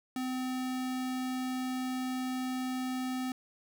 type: tone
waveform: square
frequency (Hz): 256.3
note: C4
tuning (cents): -36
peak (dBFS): -33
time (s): 0.16-3.32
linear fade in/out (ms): 2
effects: none